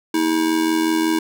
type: tone with amplitude modulation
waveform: square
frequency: 320 Hz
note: D#4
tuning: 49 cents sharp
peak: -14 dBFS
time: 0.14-1.19 s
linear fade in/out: 5 ms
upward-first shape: sine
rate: 85.4 Hz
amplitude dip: 65%
effects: none